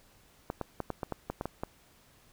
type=clicks; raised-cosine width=1 ms; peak=-19 dBFS; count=10; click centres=0.501 / 0.613 / 0.803 / 0.903 / 1.032 / 1.123 / 1.3 / 1.411 / 1.456 / 1.635 s; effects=pink hiss -62 dBFS RMS until 2.32 s